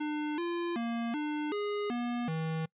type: tone with pitch steps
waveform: square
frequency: 300.2 / 344 / 232.9 / 299.7 / 413.1 / 240.7 / 160.4 Hz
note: D4 / F4 / A#3 / D4 / G#4 / B3 / E3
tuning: +38 / -26 / -1 / +35 / -9 / -44 / -47 cents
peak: -32 dBFS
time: 0-2.66 s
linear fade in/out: 10 ms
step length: 380 ms
effects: noise-tail reverb RT60 0.1 s tail -25 dB re dry + resampled to 8000 Hz